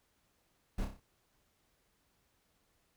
brown noise with echo, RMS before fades -35 dBFS, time 0.78-0.85 s, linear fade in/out 5 ms, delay 30 ms, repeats 5, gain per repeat -5 dB, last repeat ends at 1 s, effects pink hiss -75 dBFS RMS until 2.96 s

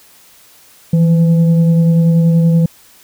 sine tone with frequency modulation, 164.8 Hz, E3, in tune, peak -7 dBFS, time 0.93-2.66 s, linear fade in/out 5 ms, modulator 340 Hz, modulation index 0.33, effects white hiss -45 dBFS RMS until 3.03 s

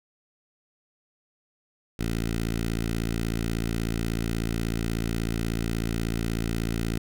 10% pulse tone with notch filter, 56.4 Hz, A1, 44 cents sharp, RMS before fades -28 dBFS, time 1.99-6.98 s, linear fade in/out 5 ms, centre 890 Hz, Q 1.1, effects none

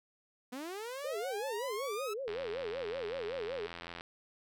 sawtooth linear sweep, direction up, 238.9 to 1318.5 Hz, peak -36 dBFS, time 0.52-2.14 s, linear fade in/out 10 ms
sine tone with vibrato, 475.4 Hz, A#4, 34 cents sharp, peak -36 dBFS, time 1.04-3.67 s, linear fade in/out 10 ms, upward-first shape sine, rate 5.3 Hz, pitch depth 270 cents each way
click train, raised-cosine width 0.3 ms, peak -27 dBFS, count 149, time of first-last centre 2.28-4.009 s, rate 85.6 Hz
effects none

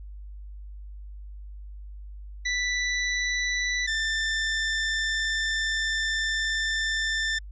sawtooth tone pair in turn, 1975.5 / 1780.8 Hz, B6 / A6, 0 / +20 cents, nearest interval major second, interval 180 cents, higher first, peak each -21 dBFS, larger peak neither, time 2.45-3.87 / 3.87-7.39 s, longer second, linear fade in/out 10 ms, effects added 50 Hz sine -38 dBFS peak until 7.51 s + resampled to 16000 Hz

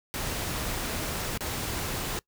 pink noise with dropouts, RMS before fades -32 dBFS, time 0.14-2.19 s, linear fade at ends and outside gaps 0 ms, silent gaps 1.375-1.407 s, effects noise-tail reverb RT60 0.1 s tail -23 dB re dry

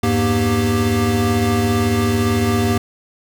square tone cluster, 83.6 / 101.5 / 236.6 / 393 Hz, E2 / G#2 / A#3 / G4, +25 / -39 / +26 / +4 cents, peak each -26 / -20 / -19 / -22 dBFS, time 0.03-2.78 s, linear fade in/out 5 ms, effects none

